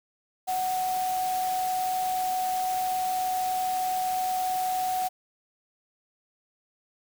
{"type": "tone in noise", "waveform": "sine", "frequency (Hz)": 742, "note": "F#5", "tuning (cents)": 5, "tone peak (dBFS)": -25, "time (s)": [0.47, 5.09], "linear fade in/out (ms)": 20, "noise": "white", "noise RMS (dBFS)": -38, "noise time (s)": [0.47, 5.09], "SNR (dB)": 10, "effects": []}